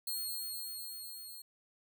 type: tone with level ramp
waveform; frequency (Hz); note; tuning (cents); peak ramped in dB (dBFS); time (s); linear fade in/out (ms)
10% pulse; 4276; C8; +37; -28 to -40; 0.07-1.42; 5
effects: none